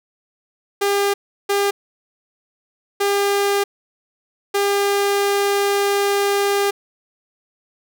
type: tone bursts at uneven times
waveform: sawtooth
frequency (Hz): 401.9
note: G4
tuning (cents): +43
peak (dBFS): -12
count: 4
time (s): 0.81-1.14 / 1.49-1.71 / 3-3.64 / 4.54-6.71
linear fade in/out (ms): 10
effects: none